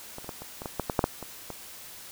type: clicks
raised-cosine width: 1 ms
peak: -24 / -30 / -21 / -25 / -23 / -19 / -13 / -13 / -7 / -8 / -23 / -22 dBFS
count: 12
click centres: 0.184 / 0.245 / 0.292 / 0.42 / 0.619 / 0.658 / 0.797 / 0.898 / 0.992 / 1.041 / 1.227 / 1.503 s
effects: white hiss -45 dBFS RMS until 2.11 s